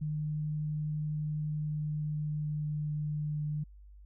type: tone with pitch glide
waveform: sine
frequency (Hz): 152 to 150.25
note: D#3 to D3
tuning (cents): -40 to +40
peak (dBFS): -31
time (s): 0.01-3.64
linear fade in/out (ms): 10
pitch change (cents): -20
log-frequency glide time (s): 1.34-3.21
effects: added 50 Hz sine -50 dBFS peak until 4.05 s